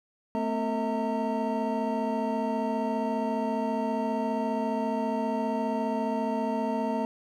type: tone cluster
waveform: triangle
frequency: 221.1 / 255.9 / 450.4 / 644 / 916 Hz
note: A3 / C4 / A4 / E5 / A#5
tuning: +9 / -38 / +40 / -41 / -31 cents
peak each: -29 / -31 / -33 / -31 / -31 dBFS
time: 0.35-7.05 s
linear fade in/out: 0 ms
effects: none